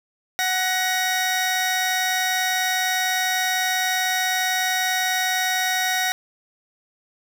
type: tone pair together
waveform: 20% pulse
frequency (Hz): 742 / 1890.4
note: F#5 / A#6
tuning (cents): +5 / +24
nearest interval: octave + major third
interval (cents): 1619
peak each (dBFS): -18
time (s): 0.39-6.12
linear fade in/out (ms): 0
effects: none